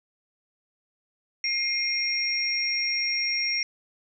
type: tone cluster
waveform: sine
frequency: 2124 / 2433 / 5580 Hz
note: C7 / D#7 / F8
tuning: +25 / -39 / -2 cents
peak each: -28 / -34 / -26 dBFS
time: 1.44-3.63 s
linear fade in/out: 2 ms
effects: none